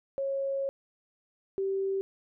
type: tone pair in turn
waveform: sine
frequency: 547 / 388.2 Hz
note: C#5 / G4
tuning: -23 / -17 cents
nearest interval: tritone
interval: 594 cents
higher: first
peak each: -28 / -27 dBFS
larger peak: second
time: 0.18-0.69 / 1.58-2.01 s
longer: first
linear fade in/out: 0 ms
effects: none